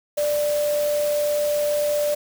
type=tone in noise; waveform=sine; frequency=590 Hz; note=D5; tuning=8 cents sharp; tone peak=-19 dBFS; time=0.17-2.15 s; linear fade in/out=10 ms; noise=white; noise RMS=-33 dBFS; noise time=0.17-2.15 s; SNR=+11 dB; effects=none